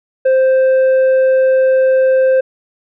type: tone with tanh clipping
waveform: triangle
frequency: 523.3 Hz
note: C5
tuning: in tune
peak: -9 dBFS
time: 0.25-2.41 s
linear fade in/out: 10 ms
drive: 9 dB
effects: none